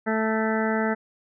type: harmonic tone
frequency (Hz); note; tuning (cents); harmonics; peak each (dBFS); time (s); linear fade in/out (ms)
220; A3; 0; 1 / 2 / 3 / 4 / 6 / 7 / 8 / 9; -25 / -28 / -30 / -31 / -33 / -33 / -34 / -35; 0.06-0.95; 20
effects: none